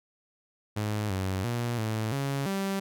sawtooth tone with pitch steps, 105.7 / 94.9 / 119.3 / 109.7 / 138.5 / 195.1 Hz, G#2 / F#2 / A#2 / A2 / C#3 / G3, +31 / +44 / +41 / -5 / -1 / -8 cents, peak -24 dBFS, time 0.76-2.8 s, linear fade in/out 10 ms, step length 340 ms, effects none

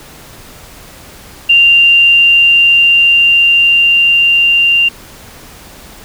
sine tone with level ramp, 2783 Hz, F7, 7 cents flat, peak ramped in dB -3 to -6 dBFS, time 1.49-4.89 s, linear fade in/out 10 ms, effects pink hiss -35 dBFS RMS until 6.04 s

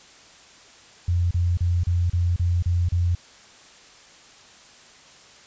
sine tone bursts, 87.3 Hz, F2, in tune, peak -18 dBFS, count 8, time 1.08-3.151 s, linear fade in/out 5 ms, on 230 ms, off 33 ms, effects white hiss -49 dBFS RMS until 5.46 s + resampled to 16000 Hz

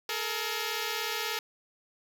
5% pulse tone pair together, 426.9 / 463.6 Hz, G#4 / A#4, +48 / -10 cents, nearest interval minor second, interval 142 cents, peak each -22 dBFS, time 0.09-1.39 s, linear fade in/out 2 ms, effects none

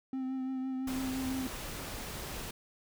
triangle tone with vibrato, 261.6 Hz, C4, in tune, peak -31 dBFS, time 0.13-1.47 s, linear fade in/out 2 ms, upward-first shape triangle, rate 5.9 Hz, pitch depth 25 cents each way
pink noise, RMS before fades -41 dBFS, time 0.87-2.51 s, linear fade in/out 5 ms
effects none

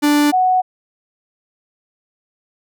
45% pulse / sine tone pair in turn, 293.7 / 740.1 Hz, D4 / F#5, 0 / 0 cents, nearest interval octave + major third, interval 1600 cents, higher second, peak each -11 dBFS, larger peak neither, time 0.02-0.32 / 0.32-0.62 s, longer neither, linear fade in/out 20 ms, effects none

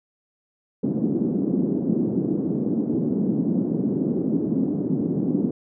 white band-pass noise, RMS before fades -23 dBFS, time 0.83-5.51 s, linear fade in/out 5 ms, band 180 to 300 Hz, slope 24 dB/octave, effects none

